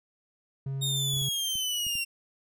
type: tone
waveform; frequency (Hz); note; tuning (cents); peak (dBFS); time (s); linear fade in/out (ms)
triangle; 135.9; C#3; -34; -28; 0.66-1.29; 5
type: exponential sweep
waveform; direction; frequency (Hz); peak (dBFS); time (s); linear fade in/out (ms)
sawtooth; down; 3720 to 2734; -25; 0.81-2.05; 20
type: clicks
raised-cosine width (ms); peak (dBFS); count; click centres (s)
5; -34; 6; 1.139 / 1.17 / 1.218 / 1.555 / 1.867 / 1.954
effects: none